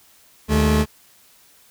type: tone pair together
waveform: 30% pulse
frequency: 76.2 / 215.5 Hz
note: D#2 / A3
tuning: -36 / -36 cents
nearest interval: octave + tritone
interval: 1800 cents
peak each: -15 dBFS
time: 0.48-0.86 s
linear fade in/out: 50 ms
effects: white hiss -53 dBFS RMS until 1.7 s